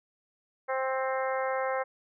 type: harmonic tone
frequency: 263.2 Hz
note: C4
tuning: 10 cents sharp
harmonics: 2 / 3 / 4 / 5 / 6 / 7 / 8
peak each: -30 / -34 / -36 / -38 / -40 / -41 / -42 dBFS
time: 0.68-1.84 s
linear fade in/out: 20 ms
effects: none